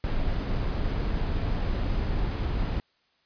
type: noise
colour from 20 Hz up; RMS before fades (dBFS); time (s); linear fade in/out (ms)
brown; -27; 0.04-2.8; 0
effects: white hiss -68 dBFS RMS until 3.25 s + resampled to 11025 Hz